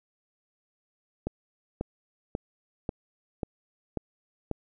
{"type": "click train", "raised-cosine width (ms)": 2, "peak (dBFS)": -16, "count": 7, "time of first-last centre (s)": [1.27, 4.513], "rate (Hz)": 1.85, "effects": []}